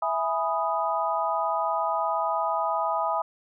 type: chord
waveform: sine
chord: E major seventh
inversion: none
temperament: equal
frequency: 659.3 / 830.6 / 987.8 / 1244.5 Hz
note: E5 / G#5 / B5 / D#6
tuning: 0 / 0 / 0 / 0 cents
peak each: -29 dBFS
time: 0.02-3.22 s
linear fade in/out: 5 ms
effects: none